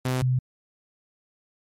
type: tone pair in turn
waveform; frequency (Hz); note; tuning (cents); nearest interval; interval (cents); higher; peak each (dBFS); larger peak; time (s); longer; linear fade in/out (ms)
sawtooth / sine; 128.1 / 127.36; C3 / C3; -36 / -46; unison; 10; first; -19; neither; 0.05-0.22 / 0.22-0.39; neither; 5
effects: MP3 64 kbps